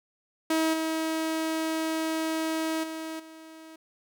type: tone with level steps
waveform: sawtooth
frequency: 320 Hz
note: D#4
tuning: 49 cents sharp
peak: -19 / -23 / -30 / -41 dBFS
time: 0.5-3.76 s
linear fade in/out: 5 ms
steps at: 0.73 / 2.83 / 3.19 s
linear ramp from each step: 10 ms
effects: none